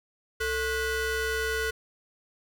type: ring-modulated tone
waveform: 35% pulse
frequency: 510 Hz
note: C5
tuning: 44 cents flat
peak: -22 dBFS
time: 0.4-1.71 s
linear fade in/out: 10 ms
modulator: 955 Hz
effects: none